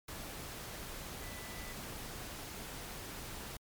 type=tone in noise; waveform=sine; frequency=1986 Hz; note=B6; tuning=9 cents sharp; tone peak=-52 dBFS; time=1.22-1.73 s; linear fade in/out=5 ms; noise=pink; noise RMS=-45 dBFS; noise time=0.08-3.57 s; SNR=-10 dB; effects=MP3 96 kbps